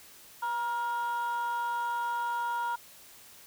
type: tone pair together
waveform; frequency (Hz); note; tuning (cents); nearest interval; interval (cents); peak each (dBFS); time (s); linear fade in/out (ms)
sine; 950 / 1408.2; A#5 / F6; +33 / +14; perfect fifth; 681; -28 / -34; 0.42-2.76; 10
effects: tanh soft clip ceiling -26 dBFS + white hiss -53 dBFS RMS until 3.46 s